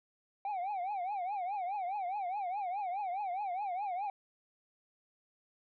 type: tone with vibrato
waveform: sine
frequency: 767 Hz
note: G5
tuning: 38 cents flat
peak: -31 dBFS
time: 0.45-4.1 s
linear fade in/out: 2 ms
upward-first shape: triangle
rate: 4.8 Hz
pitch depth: 190 cents each way
effects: tanh soft clip ceiling -33 dBFS